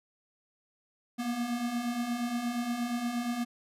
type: beating tone pair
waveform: square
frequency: 233.1 / 241.6 Hz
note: A#3 / B3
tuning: 0 / -38 cents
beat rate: 8.5 Hz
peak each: -38 / -32 dBFS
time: 1.18-3.45 s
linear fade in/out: 20 ms
effects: resampled to 32000 Hz